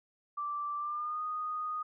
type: tone with pitch glide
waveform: sine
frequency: 1171 to 1238.5 Hz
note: D6 to D#6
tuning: -5 to -8 cents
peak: -33 dBFS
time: 0.37-1.83 s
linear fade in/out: 10 ms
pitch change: +97 cents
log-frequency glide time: 0.77-1.22 s
effects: none